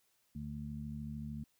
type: harmonic tone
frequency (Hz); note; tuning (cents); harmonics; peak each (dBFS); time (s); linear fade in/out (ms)
73.42; D2; 0; 1 / 2 / 3; -47 / -44 / -43; 0.35-1.44; 5
effects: white hiss -75 dBFS RMS until 1.59 s